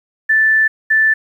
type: tone bursts at uneven times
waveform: sine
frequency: 1760 Hz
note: A6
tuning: in tune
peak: -9 dBFS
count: 2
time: 0.29-0.68 / 0.9-1.14 s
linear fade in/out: 10 ms
effects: 8-bit